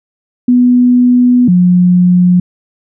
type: tone pair in turn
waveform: sine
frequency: 246.9 / 179.08 Hz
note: B3 / F3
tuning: 0 / +44 cents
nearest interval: tritone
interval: 556 cents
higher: first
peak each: -4 dBFS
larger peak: neither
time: 0.48-1.48 / 1.48-2.4 s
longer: first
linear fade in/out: 5 ms
effects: none

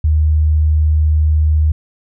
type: tone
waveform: sine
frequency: 77 Hz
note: D#2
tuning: 17 cents flat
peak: -9 dBFS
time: 0.04-1.72 s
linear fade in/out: 5 ms
effects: none

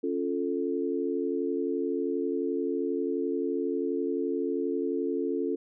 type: chord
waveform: sine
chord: Db augmented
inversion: none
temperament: equal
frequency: 277.2 / 349.2 / 440 Hz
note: Db4 / F4 / A4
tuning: 0 / 0 / 0 cents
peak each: -31 dBFS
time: 0.03-5.56 s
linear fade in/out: 10 ms
effects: none

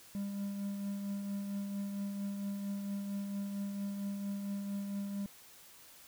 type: tone with tremolo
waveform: triangle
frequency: 200 Hz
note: G3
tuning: 35 cents sharp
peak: -32 dBFS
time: 0.15-5.26 s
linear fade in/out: 0 ms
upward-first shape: triangle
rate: 4.4 Hz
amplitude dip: 40%
effects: white hiss -57 dBFS RMS until 6.07 s

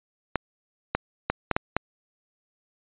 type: clicks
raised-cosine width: 0.5 ms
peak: -7 dBFS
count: 6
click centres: 0.357 / 0.95 / 1.3 / 1.513 / 1.565 / 1.766 s
effects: resampled to 8000 Hz

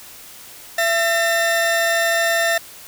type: tone pair together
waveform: 40% pulse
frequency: 672.4 / 1804 Hz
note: E5 / A6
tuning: +34 / +43 cents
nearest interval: octave + perfect fourth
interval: 1709 cents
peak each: -18 dBFS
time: 0.78-2.58 s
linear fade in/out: 5 ms
effects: white hiss -40 dBFS RMS until 2.87 s

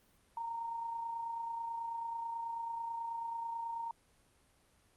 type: tone with amplitude modulation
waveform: sine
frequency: 924 Hz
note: A#5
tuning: 16 cents flat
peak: -35 dBFS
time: 0.37-3.91 s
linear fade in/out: 2 ms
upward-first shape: sine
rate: 29.2 Hz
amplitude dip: 40%
effects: pink hiss -69 dBFS RMS until 4.96 s + Opus 32 kbps

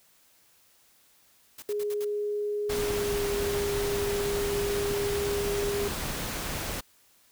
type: noise bursts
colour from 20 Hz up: white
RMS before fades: -43 dBFS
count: 5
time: 1.58-2.048 s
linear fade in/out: 5 ms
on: 44 ms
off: 62 ms
type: tone with pitch glide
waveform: sine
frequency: 415.3 to 405.6 Hz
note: G#4 to G#4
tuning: 0 to -41 cents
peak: -27 dBFS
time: 1.69-5.88 s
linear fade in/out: 2 ms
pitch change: -41 cents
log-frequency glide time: 2.74-3.28 s
type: noise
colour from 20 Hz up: pink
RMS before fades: -33 dBFS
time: 2.69-6.81 s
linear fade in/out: 10 ms
effects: white hiss -62 dBFS RMS until 7.31 s

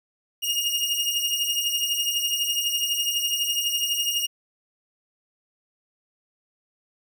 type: beating tone pair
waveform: sawtooth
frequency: 2841 / 2853 Hz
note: F7 / F7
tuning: +29 / +36 cents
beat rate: 12 Hz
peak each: -25 / -21 dBFS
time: 0.42-4.27 s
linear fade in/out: 20 ms
effects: none

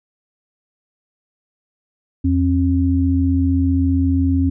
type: tone pair together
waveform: sine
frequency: 84.68 / 269.2 Hz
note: E2 / C4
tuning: +47 / +49 cents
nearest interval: octave + minor sixth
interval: 2002 cents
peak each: -16 dBFS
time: 2.24-4.5 s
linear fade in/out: 10 ms
effects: none

